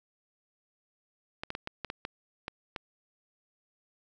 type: clicks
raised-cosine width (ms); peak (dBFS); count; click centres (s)
0.3; -19; 9; 1.435 / 1.504 / 1.551 / 1.674 / 1.847 / 1.901 / 2.051 / 2.481 / 2.762
effects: none